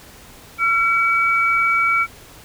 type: tone pair together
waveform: sine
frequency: 1361.6 / 2280 Hz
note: F6 / C#7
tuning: -44 / +48 cents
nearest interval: major sixth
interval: 892 cents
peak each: -17 dBFS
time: 0.58-2.07 s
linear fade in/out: 50 ms
effects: pink hiss -43 dBFS RMS until 2.44 s